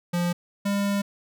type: tone pair in turn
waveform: square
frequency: 174.61 / 200.9 Hz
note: F3 / G3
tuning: 0 / +43 cents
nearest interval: major second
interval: 243 cents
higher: second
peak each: -23 dBFS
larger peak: neither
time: 0.13-0.33 / 0.65-1.02 s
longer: second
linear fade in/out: 10 ms
effects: none